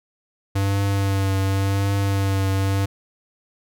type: tone with vibrato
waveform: square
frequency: 98 Hz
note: G2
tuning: in tune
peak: -19 dBFS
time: 0.55-2.86 s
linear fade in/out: 10 ms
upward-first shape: triangle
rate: 0.9 Hz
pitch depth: 28 cents each way
effects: none